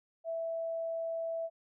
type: tone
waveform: sine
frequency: 659.3 Hz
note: E5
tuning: in tune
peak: -33 dBFS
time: 0.24-1.5 s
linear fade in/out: 50 ms
effects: none